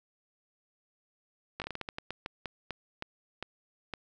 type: slowing click train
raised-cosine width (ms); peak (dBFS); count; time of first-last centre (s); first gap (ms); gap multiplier
0.3; -20; 16; 1.6-3.937; 18; 1.27
effects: none